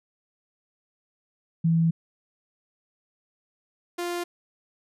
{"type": "tone pair in turn", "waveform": ["sine", "sawtooth"], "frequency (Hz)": [164.81, 349.2], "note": ["E3", "F4"], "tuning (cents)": [0, 0], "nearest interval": "octave + minor second", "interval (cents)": 1300, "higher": "second", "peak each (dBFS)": [-18, -24], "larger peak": "first", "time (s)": [[1.64, 1.91], [3.98, 4.24]], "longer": "first", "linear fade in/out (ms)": 10, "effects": ["resampled to 32000 Hz"]}